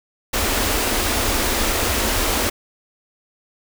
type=band-stop noise; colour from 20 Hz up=pink; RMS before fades=-20 dBFS; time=0.33-2.5 s; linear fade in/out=10 ms; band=100 to 210 Hz; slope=96 dB/octave; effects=none